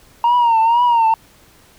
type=tone with vibrato; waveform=sine; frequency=932.3 Hz; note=A#5; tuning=in tune; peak=-8 dBFS; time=0.24-1.14 s; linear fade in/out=2 ms; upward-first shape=triangle; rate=2.1 Hz; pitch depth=95 cents each way; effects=tanh soft clip ceiling -9 dBFS + pink hiss -49 dBFS RMS until 1.78 s